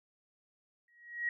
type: tone with exponential growth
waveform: sine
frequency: 1900 Hz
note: A#6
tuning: 33 cents sharp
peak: -28 dBFS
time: 0.88-1.29 s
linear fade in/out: 2 ms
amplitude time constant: 87 ms
effects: none